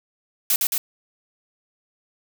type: noise with echo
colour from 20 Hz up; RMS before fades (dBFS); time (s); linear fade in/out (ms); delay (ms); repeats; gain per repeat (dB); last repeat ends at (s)
blue; -19; 0.5-0.56; 2; 110; 2; -2; 0.78
effects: none